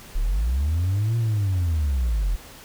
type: linear two-way sweep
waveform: sine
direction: up then down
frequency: 31.84 to 117.4 to 40.49 Hz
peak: -17 dBFS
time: 0.15-2.36 s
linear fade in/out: 10 ms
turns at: 1.17 s
effects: tanh soft clip ceiling -18 dBFS + pink hiss -44 dBFS RMS until 2.64 s